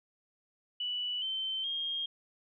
sine tone with pitch steps, 2960 / 3093 / 3232 Hz, F#7 / G7 / G#7, 0 / -24 / -48 cents, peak -32 dBFS, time 0.8-2.06 s, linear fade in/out 5 ms, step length 420 ms, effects none

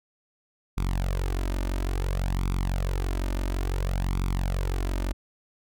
sawtooth tone with flanger, 45.97 Hz, F#1, 10 cents flat, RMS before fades -27 dBFS, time 0.77-5.13 s, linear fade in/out 10 ms, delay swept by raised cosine 0.84 to 3.34 ms, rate 0.58 Hz, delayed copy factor +0.75, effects none

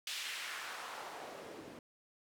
white noise with band-pass filter sweep, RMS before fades -45 dBFS, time 0.07-1.79 s, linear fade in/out 2 ms, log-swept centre 3400 to 260 Hz, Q 1.3, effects none

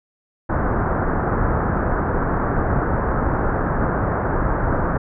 pink low-pass noise, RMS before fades -20 dBFS, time 0.49-4.98 s, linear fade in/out 10 ms, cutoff 1600 Hz, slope 48 dB/octave, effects none

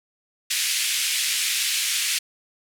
pink band-pass noise, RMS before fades -24 dBFS, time 0.5-2.19 s, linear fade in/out 10 ms, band 2200 to 12000 Hz, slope 24 dB/octave, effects none

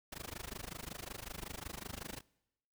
pink noise with amplitude modulation, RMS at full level -42 dBFS, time 0.12-2.21 s, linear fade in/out 5 ms, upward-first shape sine, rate 25.4 Hz, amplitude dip 100%, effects noise-tail reverb RT60 0.9 s tail -24 dB re dry

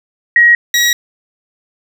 sine / 20% pulse tone pair in turn, 1896 / 1910.3 Hz, A#6 / A#6, +29 / +42 cents, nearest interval unison, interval 13 cents, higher second, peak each -4 dBFS, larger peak neither, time 0.36-0.55 / 0.74-0.93 s, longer neither, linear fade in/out 2 ms, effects none

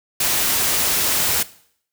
white noise, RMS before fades -19 dBFS, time 0.2-1.43 s, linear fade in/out 5 ms, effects noise-tail reverb RT60 0.6 s tail -18 dB re dry

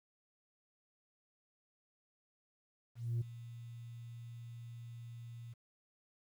sine tone with ADSR envelope, 117.6 Hz, A#2, 16 cents sharp, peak -29 dBFS, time 2.95-5.54 s, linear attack 260 ms, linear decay 12 ms, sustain -17 dB, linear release 15 ms, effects tanh soft clip ceiling -31 dBFS + 11-bit

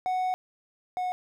triangle tone pair in turn, 740 / 731.1 Hz, F#5 / F#5, 0 / -21 cents, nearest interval unison, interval 21 cents, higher first, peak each -23 / -25 dBFS, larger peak first, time 0.06-0.34 / 0.97-1.12 s, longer first, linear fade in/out 0 ms, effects none

